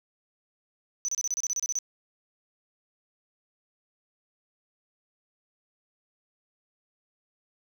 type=tone bursts; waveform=sine; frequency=6000 Hz; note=F#8; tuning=23 cents sharp; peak=-24 dBFS; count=12; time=1.05-1.788 s; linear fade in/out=0 ms; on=34 ms; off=30 ms; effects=tanh soft clip ceiling -24 dBFS + 9-bit